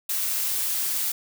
blue noise, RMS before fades -26 dBFS, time 0.09-1.12 s, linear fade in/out 5 ms, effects none

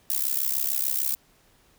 violet noise with amplitude modulation, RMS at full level -22 dBFS, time 0.1-1.15 s, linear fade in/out 0 ms, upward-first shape sine, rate 66.7 Hz, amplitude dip 95%, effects pink hiss -61 dBFS RMS until 1.78 s

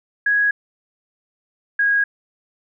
sine tone pair in turn, 1661.2 / 1643.1 Hz, G#6 / G#6, 0 / -19 cents, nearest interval unison, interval 19 cents, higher first, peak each -14 dBFS, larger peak neither, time 0.26-0.51 / 1.79-2.04 s, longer neither, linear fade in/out 5 ms, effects none

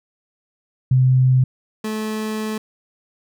sine / 30% pulse tone pair in turn, 129 / 216.6 Hz, C3 / A3, -24 / -27 cents, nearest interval major sixth, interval 897 cents, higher second, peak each -11 / -20 dBFS, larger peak first, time 0.91-1.44 / 1.84-2.58 s, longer second, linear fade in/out 5 ms, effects none

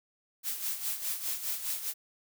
blue noise with tremolo, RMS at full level -32 dBFS, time 0.43-1.94 s, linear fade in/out 50 ms, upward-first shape sine, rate 4.9 Hz, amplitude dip 65%, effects none

